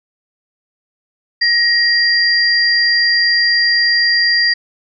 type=tone pair together; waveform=sine; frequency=1888 / 4771 Hz; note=A#6 / D8; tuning=+22 / +26 cents; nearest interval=octave + major third; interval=1604 cents; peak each=-13 dBFS; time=1.41-4.54 s; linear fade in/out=10 ms; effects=none